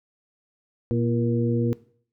harmonic tone with a mistuned harmonic, 118.5 Hz, A#2, 29 cents sharp, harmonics 1 / 2 / 3 / 4, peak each -24 / -25 / -29 / -29 dBFS, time 0.91-1.73 s, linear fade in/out 0 ms, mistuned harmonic 3, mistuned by -57 cents, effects noise-tail reverb RT60 0.5 s tail -18 dB re dry

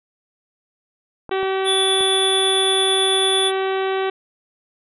clicks, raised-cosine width 1 ms, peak -19 dBFS, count 3, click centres 1.293 / 1.43 / 2.008 s
harmonic tone, 383 Hz, G4, 40 cents flat, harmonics 1 / 2 / 3 / 4 / 5 / 6 / 7 / 8 / 9 / 10, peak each -20 / -26 / -30 / -32 / -34 / -36 / -37 / -38 / -39 / -40 dBFS, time 1.31-4.1 s, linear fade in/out 5 ms
square tone, 3456 Hz, A7, 32 cents flat, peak -18 dBFS, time 1.64-3.52 s, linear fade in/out 50 ms
effects resampled to 32000 Hz

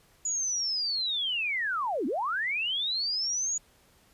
sine linear two-way sweep, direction down then up, 6930 to 227.4 to 6860 Hz, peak -27 dBFS, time 0.25-3.58 s, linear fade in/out 5 ms, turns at 2.06 s, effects pink hiss -62 dBFS RMS until 4.13 s + resampled to 32000 Hz

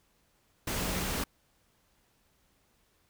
sine tone in noise, 185 Hz, F#3, in tune, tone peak -39 dBFS, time 0.79-1.11 s, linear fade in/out 5 ms, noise pink, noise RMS -33 dBFS, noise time 0.67-1.24 s, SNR -9 dB, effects pink hiss -70 dBFS RMS until 3.09 s

